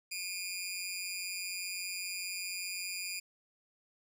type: tone with amplitude modulation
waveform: 15% pulse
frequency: 2427 Hz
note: D#7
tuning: 44 cents flat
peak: -27 dBFS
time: 0.11-3.2 s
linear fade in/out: 10 ms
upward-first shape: sine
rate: 185 Hz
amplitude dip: 70%
effects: none